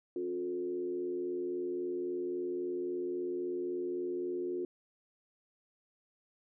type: tone with frequency modulation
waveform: sine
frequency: 358.4 Hz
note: F4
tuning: 45 cents sharp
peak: -33 dBFS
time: 0.16-4.65 s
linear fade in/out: 2 ms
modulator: 83.7 Hz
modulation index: 0.64
effects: none